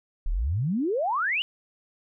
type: exponential sweep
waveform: sine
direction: up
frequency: 31.03 to 3049 Hz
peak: -23 dBFS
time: 0.26-1.42 s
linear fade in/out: 0 ms
effects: none